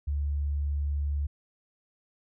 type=tone; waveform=sine; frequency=72.1 Hz; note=D2; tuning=31 cents flat; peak=-26 dBFS; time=0.07-1.27 s; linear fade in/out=10 ms; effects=none